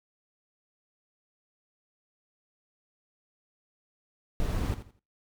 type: noise with echo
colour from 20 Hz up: brown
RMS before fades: -29 dBFS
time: 4.4-4.74 s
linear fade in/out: 0 ms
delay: 84 ms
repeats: 3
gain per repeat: -12 dB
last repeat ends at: 4.992 s
effects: noise-tail reverb RT60 0.3 s tail -22 dB re dry